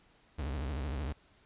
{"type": "tone with vibrato", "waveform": "40% pulse", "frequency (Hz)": 70.2, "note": "C#2", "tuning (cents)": 22, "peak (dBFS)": -33, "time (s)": [0.38, 1.13], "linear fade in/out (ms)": 10, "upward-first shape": "triangle", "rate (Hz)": 13, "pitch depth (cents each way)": 240, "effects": ["pink hiss -65 dBFS RMS until 1.45 s", "resampled to 8000 Hz"]}